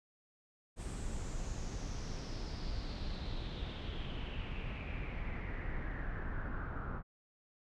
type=noise with low-pass filter sweep; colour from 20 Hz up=brown; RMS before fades=-40 dBFS; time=0.76-7.03 s; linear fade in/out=50 ms; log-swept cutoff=8500 to 1300 Hz; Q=5.1; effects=none